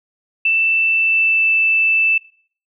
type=tone with pitch glide; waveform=sine; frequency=2659 to 2644 Hz; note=E7 to E7; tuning=+14 to +5 cents; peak=-12 dBFS; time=0.45-2.18 s; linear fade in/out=5 ms; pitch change=-9 cents; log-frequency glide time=0.96-1.5 s; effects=noise-tail reverb RT60 0.5 s tail -21 dB re dry